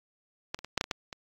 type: clicks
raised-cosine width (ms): 0.2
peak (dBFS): -14 / -27 / -21 / -9 / -7 / -21 / -12 / -23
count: 8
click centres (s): 0.545 / 0.59 / 0.646 / 0.777 / 0.811 / 0.841 / 0.912 / 1.128
effects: AAC 64 kbps